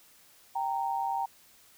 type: tone pair together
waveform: sine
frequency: 784 / 925.6 Hz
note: G5 / A#5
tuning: 0 / -13 cents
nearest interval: minor third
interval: 287 cents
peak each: -31 / -31 dBFS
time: 0.55-1.26 s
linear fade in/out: 10 ms
effects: white hiss -59 dBFS RMS until 1.77 s